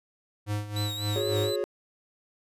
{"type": "tone with tremolo", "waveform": "square", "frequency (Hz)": 104.2, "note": "G#2", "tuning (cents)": 6, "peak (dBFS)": -27, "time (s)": [0.46, 1.54], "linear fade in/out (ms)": 50, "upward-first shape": "sine", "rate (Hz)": 3.5, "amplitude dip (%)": 75}
{"type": "tone with vibrato", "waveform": "40% pulse", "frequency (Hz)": 3884, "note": "B7", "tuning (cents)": -30, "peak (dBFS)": -32, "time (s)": [0.76, 1.56], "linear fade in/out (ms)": 5, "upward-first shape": "sine", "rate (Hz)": 4.3, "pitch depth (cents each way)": 58}
{"type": "chord", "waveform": "triangle", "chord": "F# suspended second", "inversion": "none", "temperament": "equal with one note detuned", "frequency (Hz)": [362.6, 415.3, 554.4], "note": ["F#4", "G#4", "C#5"], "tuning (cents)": [-35, 0, 0], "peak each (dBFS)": [-30, -28, -29], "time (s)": [1.16, 1.64], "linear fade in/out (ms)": 0}
{"effects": ["resampled to 32000 Hz"]}